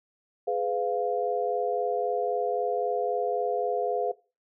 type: chord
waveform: sine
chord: F diminished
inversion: first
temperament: just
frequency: 419.1 / 502.9 / 698.5 Hz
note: Ab4 / Cb5 / F5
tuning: +16 / +31 / 0 cents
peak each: -29 dBFS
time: 0.47-4.12 s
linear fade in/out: 10 ms
effects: noise-tail reverb RT60 0.3 s tail -19 dB re dry